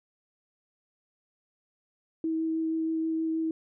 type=tone with vibrato; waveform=sine; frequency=322.1 Hz; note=E4; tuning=40 cents flat; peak=-26 dBFS; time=2.24-3.51 s; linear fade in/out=2 ms; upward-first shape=sine; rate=6.3 Hz; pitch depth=8 cents each way; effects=none